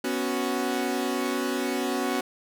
sawtooth chord, B suspended second, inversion none, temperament equal, 246.9 / 277.2 / 370 Hz, B3 / C#4 / F#4, 0 / 0 / 0 cents, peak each -26 dBFS, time 0.04-2.21 s, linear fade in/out 5 ms, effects none

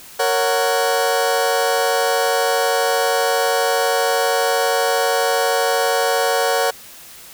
sawtooth chord, F# major, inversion first, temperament just, 462.5 / 555 / 740 Hz, A#4 / C#5 / F#5, -14 / +2 / 0 cents, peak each -16 dBFS, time 0.19-6.71 s, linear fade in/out 10 ms, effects white hiss -40 dBFS RMS until 7.33 s

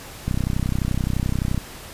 click train, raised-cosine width 5 ms, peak -10 dBFS, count 42, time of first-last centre 0.28-1.577 s, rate 31.6 Hz, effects pink hiss -39 dBFS RMS until 1.93 s + resampled to 32000 Hz

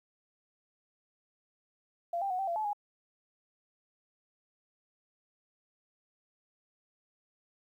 sine tone with pitch steps, 687 / 789 / 734 / 776 / 683 / 862 / 824 Hz, F5 / G5 / F#5 / G5 / F5 / A5 / G#5, -29 / +11 / -14 / -18 / -39 / -36 / -14 cents, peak -30 dBFS, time 2.13-2.732 s, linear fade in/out 5 ms, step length 86 ms, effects 11-bit

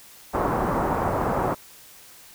white low-pass noise, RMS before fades -24 dBFS, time 0.33-1.55 s, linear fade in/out 20 ms, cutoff 1100 Hz, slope 24 dB/octave, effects white hiss -48 dBFS RMS until 2.34 s

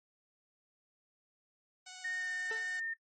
5% pulse tone with vibrato, 740 Hz, F#5, in tune, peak -35 dBFS, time 1.86-2.8 s, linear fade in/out 10 ms, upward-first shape square, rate 16 Hz, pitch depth 10 cents each way
sine tone with pitch glide, 1842 to 1817.7 Hz, A#6 to A#6, -21 to -44 cents, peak -35 dBFS, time 2.04-2.94 s, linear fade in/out 10 ms, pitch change -23 cents, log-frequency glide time 2.17-2.28 s
sawtooth tone with exponential decay, 442.4 Hz, A4, 9 cents sharp, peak -34 dBFS, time 2.51-2.71 s, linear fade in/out 2 ms, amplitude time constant 43 ms
effects noise-tail reverb RT60 0.1 s tail -19 dB re dry + MP3 32 kbps

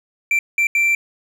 triangle tone bursts at uneven times, 2349 Hz, D7, in tune, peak -12 dBFS, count 3, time 0.31-0.39 / 0.58-0.67 / 0.75-0.95 s, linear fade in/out 2 ms, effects none

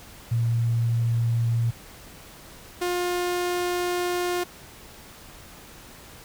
sine / sawtooth tone pair in turn, 116.5 / 355.2 Hz, A#2 / F4, -1 / +29 cents, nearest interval octave + perfect fifth, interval 1930 cents, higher second, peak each -20 dBFS, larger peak neither, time 0.31-1.71 / 2.81-4.44 s, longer second, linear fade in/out 10 ms, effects pink hiss -46 dBFS RMS until 6.24 s

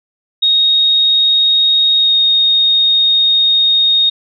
sine tone with pitch glide, 3739 to 3715 Hz, A#7 to A#7, +4 to -7 cents, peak -8 dBFS, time 0.42-4.1 s, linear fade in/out 10 ms, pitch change -11 cents, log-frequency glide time 1.98-2.15 s, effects none

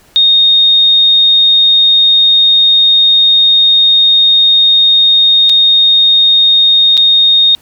sine tone with dropouts, 3700 Hz, A#7, 14 cents flat, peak -4 dBFS, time 0.16-7.55 s, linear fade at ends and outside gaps 0 ms, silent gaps 5.494-5.497 / 6.97-6.976 s, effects pink hiss -46 dBFS RMS until 7.61 s

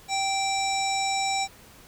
harmonic tone, 780 Hz, G5, 9 cents flat, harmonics 1 / 3 / 5 / 7 / 9 / 10, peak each -26 / -31 / -33 / -34 / -36 / -36 dBFS, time 0.08-1.48 s, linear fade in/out 50 ms, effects pink hiss -51 dBFS RMS until 1.87 s

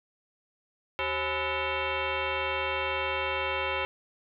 sine tone with frequency modulation, 845 Hz, G#5, 30 cents sharp, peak -27 dBFS, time 0.99-3.85 s, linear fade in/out 0 ms, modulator 461 Hz, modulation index 4.7, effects none

